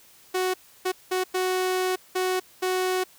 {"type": "tone bursts at uneven times", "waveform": "sawtooth", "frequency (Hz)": 370, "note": "F#4", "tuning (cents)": 0, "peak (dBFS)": -19, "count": 6, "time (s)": [[0.34, 0.54], [0.85, 0.92], [1.11, 1.24], [1.34, 1.96], [2.15, 2.4], [2.62, 3.04]], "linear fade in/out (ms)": 10, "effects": ["white hiss -54 dBFS RMS until 3.18 s"]}